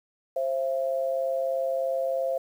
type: tone pair together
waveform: sine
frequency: 530 / 673.1 Hz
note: C5 / E5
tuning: +22 / +36 cents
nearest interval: major third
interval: 414 cents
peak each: -26 / -29 dBFS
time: 0.36-2.38 s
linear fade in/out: 5 ms
effects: 9-bit